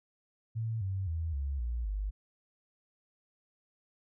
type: tone with pitch steps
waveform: sine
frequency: 112.6 / 95.79 / 81.48 / 69.31 / 58.96 / 50.16 Hz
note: A2 / G2 / E2 / C#2 / A#1 / G1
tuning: +40 / -39 / -20 / 0 / +20 / +41 cents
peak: -31 dBFS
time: 0.55-2.11 s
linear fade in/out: 20 ms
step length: 260 ms
effects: none